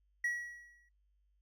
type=tone with exponential decay; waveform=triangle; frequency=1922 Hz; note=B6; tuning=48 cents flat; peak=-28 dBFS; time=0.24-0.89 s; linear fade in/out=5 ms; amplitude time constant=140 ms; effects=noise-tail reverb RT60 0.2 s tail -24 dB re dry + added 50 Hz sine -70 dBFS peak until 1.41 s